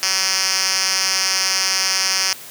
5% pulse tone with band-pass filter, 189.8 Hz, F#3, 44 cents sharp, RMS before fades -19 dBFS, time 0.03-2.33 s, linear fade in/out 0 ms, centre 5100 Hz, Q 2.5, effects white hiss -37 dBFS RMS until 2.5 s + high-pass 60 Hz 12 dB/octave

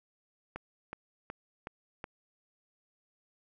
click train, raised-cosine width 0.5 ms, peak -24 dBFS, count 5, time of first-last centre 0.56-2.041 s, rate 2.7 Hz, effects none

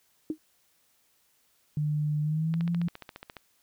sine tone with exponential decay, 311.1 Hz, D#4, in tune, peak -23 dBFS, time 0.3-0.38 s, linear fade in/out 2 ms, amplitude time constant 16 ms
sine tone with pitch glide, 150 to 171.31 Hz, D3 to F3, +37 to -33 cents, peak -25 dBFS, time 1.77-2.88 s, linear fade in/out 2 ms, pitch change +230 cents, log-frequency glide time 2.22-2.69 s
click train, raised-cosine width 0.3 ms, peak -25 dBFS, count 13, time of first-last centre 2.54-3.368 s, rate 14.5 Hz
effects white hiss -68 dBFS RMS until 3.62 s

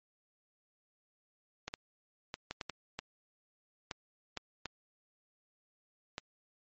clicks, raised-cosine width 0.2 ms, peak -20 dBFS, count 11, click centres 1.68 / 1.739 / 2.341 / 2.51 / 2.612 / 2.697 / 2.99 / 3.912 / 4.373 / 4.657 / 6.181 s, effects low-pass 7000 Hz 12 dB/octave + MP3 32 kbps

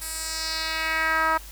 10% pulse tone with band-pass filter sweep, 320 Hz, D#4, 49 cents sharp, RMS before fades -26 dBFS, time 0.01-1.38 s, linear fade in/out 10 ms, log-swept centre 11000 to 1100 Hz, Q 1.8, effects added 50 Hz sine -41 dBFS peak until 1.51 s + white hiss -45 dBFS RMS until 1.51 s

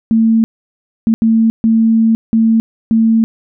sine tone bursts at uneven times, 224.7 Hz, A3, 37 cents sharp, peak -7 dBFS, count 6, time 0.11-0.44 / 1.07-1.14 / 1.22-1.5 / 1.64-2.15 / 2.33-2.6 / 2.91-3.24 s, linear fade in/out 0 ms, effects none

